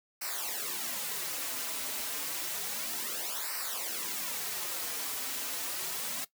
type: noise with flanger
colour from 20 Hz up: white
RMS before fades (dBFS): -36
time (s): 0.21-6.25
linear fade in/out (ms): 10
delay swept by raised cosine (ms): 0.29 to 5.69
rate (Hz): 0.3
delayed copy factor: -0.8
effects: noise-tail reverb RT60 0.1 s tail -17 dB re dry + high-pass 200 Hz 12 dB/octave